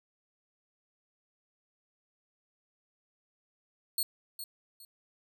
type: tone with echo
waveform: 10% pulse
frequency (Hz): 4333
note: C#8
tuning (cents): -40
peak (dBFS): -21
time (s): 3.98-4.03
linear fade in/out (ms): 2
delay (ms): 410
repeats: 2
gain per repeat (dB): -11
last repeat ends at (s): 4.85
effects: none